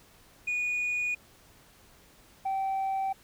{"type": "tone pair in turn", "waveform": "sine", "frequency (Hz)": [2457, 773.9], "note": ["D#7", "G5"], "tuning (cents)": [-22, -22], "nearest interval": "octave + minor sixth", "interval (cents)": 2000, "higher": "first", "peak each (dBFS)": -25, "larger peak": "neither", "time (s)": [[0.47, 1.15], [2.45, 3.13]], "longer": "neither", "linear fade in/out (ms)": 10, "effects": ["tanh soft clip ceiling -26 dBFS", "pink hiss -58 dBFS RMS until 3.23 s"]}